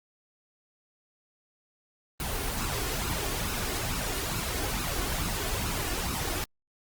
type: noise with flanger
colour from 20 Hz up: pink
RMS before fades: -31 dBFS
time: 2.2-6.44 s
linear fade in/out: 0 ms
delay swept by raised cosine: 0.75 to 2.85 ms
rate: 2.3 Hz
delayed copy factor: +0.55
effects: Opus 24 kbps